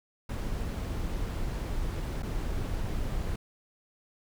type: noise with dropouts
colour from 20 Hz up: brown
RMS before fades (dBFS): -32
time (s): 0.29-3.36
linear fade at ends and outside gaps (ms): 5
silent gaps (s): 2.224-2.229
effects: none